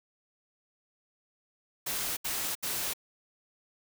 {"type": "noise bursts", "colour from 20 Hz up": "white", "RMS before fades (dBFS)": -33, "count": 3, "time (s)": [1.86, 2.936], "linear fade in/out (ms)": 10, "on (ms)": 310, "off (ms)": 73, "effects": []}